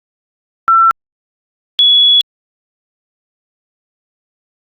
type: tone pair in turn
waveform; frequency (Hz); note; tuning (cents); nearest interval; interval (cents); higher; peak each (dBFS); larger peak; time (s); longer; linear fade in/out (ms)
sine; 1343 / 3384; E6 / G#7; +32 / +32; octave + major third; 1600; second; -5; neither; 0.68-0.91 / 1.79-2.21; second; 0
effects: Opus 48 kbps